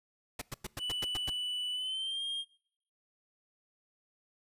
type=noise bursts; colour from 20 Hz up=pink; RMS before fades=-38 dBFS; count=8; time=0.39-1.298 s; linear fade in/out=5 ms; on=26 ms; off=100 ms
type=tone with pitch glide; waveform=triangle; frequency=2971 to 3221 Hz; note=F#7 to G7; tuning=+6 to +46 cents; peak=-32 dBFS; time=0.78-2.45 s; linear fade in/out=50 ms; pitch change=+140 cents; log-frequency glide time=1.72-2.23 s
effects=noise-tail reverb RT60 0.7 s tail -23 dB re dry + resampled to 32000 Hz